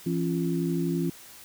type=tone cluster; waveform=sine; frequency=168.8 / 272.2 / 344 Hz; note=E3 / C#4 / F4; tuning=+41 / -31 / -26 cents; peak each=-27 / -30 / -30 dBFS; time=0.06-1.1 s; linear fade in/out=5 ms; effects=white hiss -48 dBFS RMS until 1.44 s